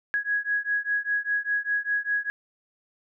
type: beating tone pair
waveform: sine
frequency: 1661.2 / 1666.2 Hz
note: G#6 / G#6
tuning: 0 / +5 cents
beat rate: 5 Hz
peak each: -27 dBFS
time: 0.14-2.3 s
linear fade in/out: 0 ms
effects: none